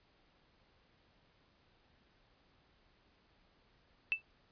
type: tone with exponential decay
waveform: sine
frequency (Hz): 2648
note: E7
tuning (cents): +7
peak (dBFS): -25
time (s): 4.12-4.22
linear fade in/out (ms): 0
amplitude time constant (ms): 20
effects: pink hiss -70 dBFS RMS until 4.51 s + resampled to 11025 Hz